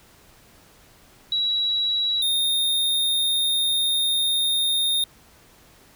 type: tone pair in turn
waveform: sine / square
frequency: 3895 / 3678 Hz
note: B7 / A#7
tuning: -25 / -24 cents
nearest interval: minor second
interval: 99 cents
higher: first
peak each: -20 dBFS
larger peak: neither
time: 1.32-2.22 / 2.22-5.04 s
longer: second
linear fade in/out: 2 ms
effects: pink hiss -53 dBFS RMS until 5.95 s